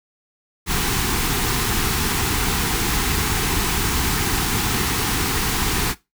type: band-stop noise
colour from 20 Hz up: pink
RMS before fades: -21 dBFS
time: 0.66-5.95 s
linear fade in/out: 50 ms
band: 470 to 730 Hz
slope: 96 dB/octave
effects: noise-tail reverb RT60 0.2 s tail -17 dB re dry